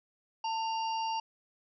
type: harmonic tone with a mistuned harmonic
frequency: 932.3 Hz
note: A#5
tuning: in tune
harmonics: 1 / 3 / 5 / 6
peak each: -31 / -41 / -45 / -47 dBFS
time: 0.44-1.2 s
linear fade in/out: 5 ms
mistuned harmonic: 1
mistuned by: -72 cents
effects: none